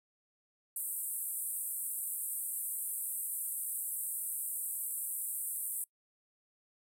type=band-pass noise; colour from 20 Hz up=pink; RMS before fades=-38 dBFS; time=0.76-5.84 s; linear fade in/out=2 ms; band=8200 to 15000 Hz; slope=96 dB/octave; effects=noise-tail reverb RT60 0.1 s tail -24 dB re dry